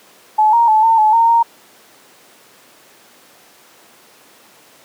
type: tone with pitch steps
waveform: sine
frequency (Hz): 859 / 934 / 867 / 905 / 860 / 919 / 928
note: A5 / A#5 / A5 / A5 / A5 / A#5 / A#5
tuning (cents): -42 / +3 / -26 / +48 / -40 / -25 / -8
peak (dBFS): -8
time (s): 0.38-1.43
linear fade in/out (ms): 10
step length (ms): 150
effects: pink hiss -46 dBFS RMS until 4.84 s + high-pass 300 Hz 12 dB/octave